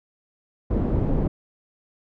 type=low-pass noise; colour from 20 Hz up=pink; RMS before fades=-22 dBFS; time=0.7-1.28 s; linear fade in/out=10 ms; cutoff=400 Hz; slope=12 dB/octave; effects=none